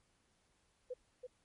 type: tone with echo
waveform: sine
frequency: 502 Hz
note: B4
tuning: 28 cents sharp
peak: -39 dBFS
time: 0.9-0.94 s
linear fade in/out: 10 ms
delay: 330 ms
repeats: 1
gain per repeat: -5 dB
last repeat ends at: 1.27 s
effects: pink hiss -75 dBFS RMS until 1.44 s + MP3 48 kbps